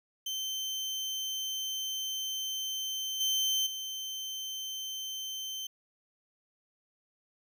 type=tone with level steps; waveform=30% pulse; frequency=3100 Hz; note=G7; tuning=20 cents flat; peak=-30 / -24 / -33 dBFS; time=0.26-5.67 s; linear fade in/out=5 ms; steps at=3.2 / 3.66 s; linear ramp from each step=10 ms; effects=none